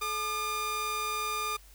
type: tone pair together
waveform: sawtooth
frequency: 430 / 1207.1 Hz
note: A4 / D6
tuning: -40 / +47 cents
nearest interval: octave + tritone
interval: 1787 cents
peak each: -37 / -27 dBFS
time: 0.01-1.57 s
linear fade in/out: 10 ms
effects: added 50 Hz sine -53 dBFS peak until 1.74 s + white hiss -58 dBFS RMS until 1.74 s